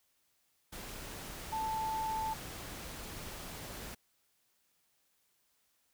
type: tone in noise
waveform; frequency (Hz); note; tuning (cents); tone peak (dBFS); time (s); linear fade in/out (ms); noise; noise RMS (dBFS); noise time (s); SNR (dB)
sine; 880; A5; 0; -33; 1.52-2.34; 10; pink; -45; 0.72-3.95; +9
effects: white hiss -75 dBFS RMS until 5.93 s